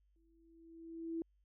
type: tone with exponential growth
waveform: sine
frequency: 329.6 Hz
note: E4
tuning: in tune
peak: -35 dBFS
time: 0.16-1.22 s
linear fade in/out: 1 ms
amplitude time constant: 230 ms
effects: added 50 Hz sine -70 dBFS peak until 1.44 s